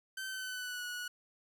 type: tone with pitch glide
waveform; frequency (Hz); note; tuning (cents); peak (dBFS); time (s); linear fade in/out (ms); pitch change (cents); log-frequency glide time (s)
sawtooth; 1543 to 1464.8; G6 to F#6; -28 to -18; -35; 0.17-1.08; 5; -90; 0.27-0.84
effects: none